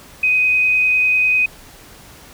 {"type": "tone with vibrato", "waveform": "sine", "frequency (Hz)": 2506, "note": "D#7", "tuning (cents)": 12, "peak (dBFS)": -12, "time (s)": [0.23, 1.46], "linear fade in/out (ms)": 5, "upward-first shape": "triangle", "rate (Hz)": 10, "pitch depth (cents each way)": 11, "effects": ["pink hiss -42 dBFS RMS until 2.33 s"]}